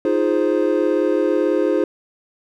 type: chord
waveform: triangle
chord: F minor seventh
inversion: third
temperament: equal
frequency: 311.1 / 349.2 / 415.3 / 523.3 Hz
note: Eb4 / F4 / Ab4 / C5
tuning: 0 / 0 / 0 / 0 cents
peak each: -19 dBFS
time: 0.05-1.84 s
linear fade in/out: 2 ms
effects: none